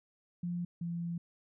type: tone pair in turn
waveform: sine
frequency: 174.61 / 170.52 Hz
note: F3 / F3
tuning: 0 / -41 cents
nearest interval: unison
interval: 41 cents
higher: first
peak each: -33 / -34 dBFS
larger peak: first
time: 0.43-0.65 / 0.81-1.18 s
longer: second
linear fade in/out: 5 ms
effects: none